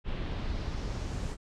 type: noise with low-pass filter sweep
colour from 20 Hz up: brown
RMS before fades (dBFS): -34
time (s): 0.04-1.37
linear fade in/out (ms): 50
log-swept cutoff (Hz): 3100 to 8000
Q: 1.8
effects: none